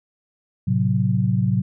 sine chord, F# diminished, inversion first, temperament equal, 110 / 130.81 / 185 Hz, A2 / C3 / F#3, 0 / 0 / 0 cents, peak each -21 dBFS, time 0.67-1.62 s, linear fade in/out 10 ms, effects none

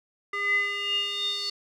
square tone with band-pass filter sweep, 404.4 Hz, G#4, 46 cents flat, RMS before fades -28 dBFS, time 0.33-1.5 s, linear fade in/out 5 ms, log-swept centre 1700 to 4400 Hz, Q 9.8, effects none

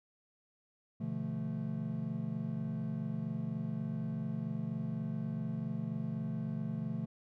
triangle chord, B half-diminished seventh, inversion none, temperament equal with one note detuned, 123.47 / 146.83 / 171.02 / 220 Hz, B2 / D3 / F3 / A3, 0 / 0 / -36 / 0 cents, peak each -40 / -39 / -38 / -37 dBFS, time 1-7.06 s, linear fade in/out 10 ms, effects none

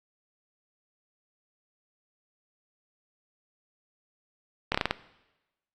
slowing click train, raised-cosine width 0.3 ms, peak -8 dBFS, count 6, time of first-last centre 4.72-4.91 s, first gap 25 ms, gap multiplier 1.21, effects noise-tail reverb RT60 1.0 s tail -18 dB re dry + Opus 48 kbps

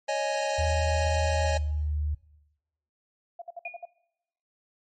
square chord, C# suspended second, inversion none, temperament equal, 554.4 / 622.3 / 830.6 Hz, C#5 / D#5 / G#5, 0 / 0 / 0 cents, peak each -31 dBFS, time 0.08-1.58 s, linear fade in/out 10 ms
sine tone with pitch glide, 80.2 to 74.83 Hz, E2 to D2, -47 to +33 cents, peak -25 dBFS, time 0.58-2.15 s, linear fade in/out 10 ms, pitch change -120 cents, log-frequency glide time 1.44-1.62 s
sine tone bursts, 690 Hz, F5, 21 cents flat, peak -35 dBFS, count 6, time 3.39-3.854 s, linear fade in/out 5 ms, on 29 ms, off 58 ms
sine tone with exponential decay, 2444 Hz, D#7, 32 cents flat, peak -31 dBFS, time 3.65-3.87 s, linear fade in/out 5 ms, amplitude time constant 46 ms
effects noise-tail reverb RT60 0.9 s tail -20 dB re dry + MP3 32 kbps

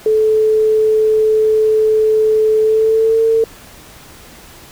sine tone with pitch glide, 434.4 to 450.2 Hz, A4 to A4, -22 to +40 cents, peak -9 dBFS, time 0.06-3.44 s, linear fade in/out 2 ms, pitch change +62 cents, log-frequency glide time 2.6-3.2 s, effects pink hiss -39 dBFS RMS until 4.71 s

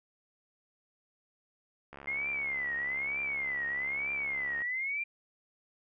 click train, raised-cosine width 0.5 ms, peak -31 dBFS, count 189, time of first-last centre 1.93-4.62 s, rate 69.9 Hz
sine tone with vibrato, 2100 Hz, C7, 6 cents sharp, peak -31 dBFS, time 2.07-5.04 s, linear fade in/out 10 ms, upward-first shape triangle, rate 1.1 Hz, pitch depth 220 cents each way
effects none

